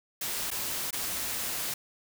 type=noise with dropouts; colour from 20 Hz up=white; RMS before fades=-33 dBFS; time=0.21-1.74 s; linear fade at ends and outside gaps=5 ms; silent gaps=0.505-0.513 / 0.908-0.928 s; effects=none